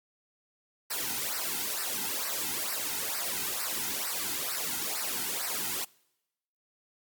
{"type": "noise with flanger", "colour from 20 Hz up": "white", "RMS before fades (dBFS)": -33, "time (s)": [0.9, 5.85], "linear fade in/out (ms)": 10, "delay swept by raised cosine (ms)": [0.29, 1.79], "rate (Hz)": 2.2, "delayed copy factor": -0.9, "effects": ["noise-tail reverb RT60 0.9 s tail -25 dB re dry", "Opus 48 kbps"]}